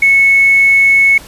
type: tone with quantisation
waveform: sine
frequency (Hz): 2202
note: C#7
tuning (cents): -12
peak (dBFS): -5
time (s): 0.02-1.18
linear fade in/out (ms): 5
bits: 5
effects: pink hiss -35 dBFS RMS until 1.27 s + resampled to 32000 Hz